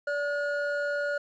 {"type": "tone pair together", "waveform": "triangle", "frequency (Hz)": [578, 1439.7], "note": ["D5", "F#6"], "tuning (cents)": [-28, -48], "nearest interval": "octave + major third", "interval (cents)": 1580, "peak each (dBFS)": [-27, -29], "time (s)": [0.07, 1.18], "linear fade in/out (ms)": 5, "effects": ["resampled to 16000 Hz", "10-bit"]}